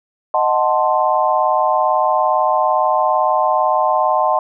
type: chord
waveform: sine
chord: D# diminished seventh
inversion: none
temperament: equal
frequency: 622.3 / 740 / 880 / 1046.5 Hz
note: D#5 / F#5 / A5 / C6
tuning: 0 / 0 / 0 / 0 cents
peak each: -18 dBFS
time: 0.34-4.39 s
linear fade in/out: 2 ms
effects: none